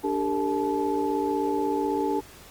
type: tone cluster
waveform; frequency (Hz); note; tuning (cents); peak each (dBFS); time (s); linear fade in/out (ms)
sine; 293.1 / 394.7 / 450.8 / 866; D4 / G4 / A4 / A5; -3 / +12 / +42 / -28; -28 / -28 / -30 / -29; 0.03-2.21; 20
effects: pink hiss -48 dBFS RMS until 2.5 s + Opus 24 kbps